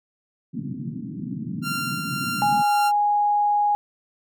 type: band-pass noise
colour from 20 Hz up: pink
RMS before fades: -31 dBFS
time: 0.53-2.63 s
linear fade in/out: 20 ms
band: 130 to 280 Hz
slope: 48 dB/octave
type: tone with tremolo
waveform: sawtooth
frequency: 1384 Hz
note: F6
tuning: 16 cents flat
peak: -21 dBFS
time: 1.62-2.92 s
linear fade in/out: 50 ms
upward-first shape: triangle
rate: 1.8 Hz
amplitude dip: 40%
type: tone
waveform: sine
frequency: 827 Hz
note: G#5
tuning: 8 cents flat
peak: -17 dBFS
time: 2.42-3.75 s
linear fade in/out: 0 ms
effects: none